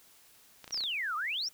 clicks, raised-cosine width 0.2 ms, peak -28 dBFS, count 7, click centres 0.643 / 0.678 / 0.708 / 0.744 / 0.776 / 0.807 / 0.838 s
sine exponential two-way sweep, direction down then up, 5890 to 1174.7 to 5890 Hz, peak -31 dBFS, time 0.72-1.49 s, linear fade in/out 10 ms, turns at 1.16 s
effects white hiss -60 dBFS RMS until 1.53 s

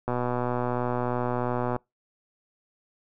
click train, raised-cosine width 1 ms, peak -14 dBFS, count 208, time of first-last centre 0.08-1.763 s, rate 123 Hz, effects noise-tail reverb RT60 0.2 s tail -26 dB re dry

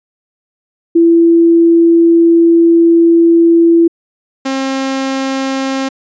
sine / sawtooth tone pair in turn, 335.2 / 267.8 Hz, E4 / C4, +29 / +40 cents, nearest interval major third, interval 389 cents, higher first, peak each -4 / -10 dBFS, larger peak first, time 0.95-3.88 / 4.45-5.89 s, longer first, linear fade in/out 10 ms, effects resampled to 16000 Hz

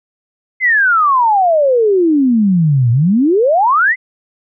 sine exponential two-way sweep, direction down then up, 2108 to 113.9 to 2108 Hz, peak -8 dBFS, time 0.6-3.96 s, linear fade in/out 50 ms, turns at 2.91 s, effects none

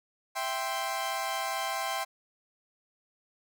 sawtooth chord, C major, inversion first, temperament equal, 659.3 / 784 / 1046.5 Hz, E5 / G5 / C6, 0 / 0 / 0 cents, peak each -33 / -30 / -31 dBFS, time 0.35-2.05 s, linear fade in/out 20 ms, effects none

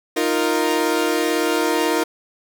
sawtooth chord, Eb suspended second, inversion none, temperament equal, 311.1 / 349.2 / 466.2 Hz, Eb4 / F4 / Bb4, 0 / 0 / 0 cents, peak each -18 dBFS, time 0.16-2.04 s, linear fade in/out 10 ms, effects none

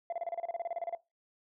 sine tone bursts, 683 Hz, F5, 39 cents flat, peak -30 dBFS, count 16, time 0.1-0.95 s, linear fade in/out 2 ms, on 25 ms, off 30 ms, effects noise-tail reverb RT60 0.2 s tail -18 dB re dry + tanh soft clip ceiling -30 dBFS

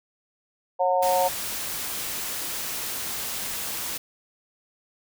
harmonic tone, 182 Hz, F#3, 28 cents flat, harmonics 3 / 4 / 5, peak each -23 / -23 / -25 dBFS, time 0.79-1.29 s, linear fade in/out 20 ms
white noise, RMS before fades -31 dBFS, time 1.02-3.98 s, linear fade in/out 10 ms
effects none

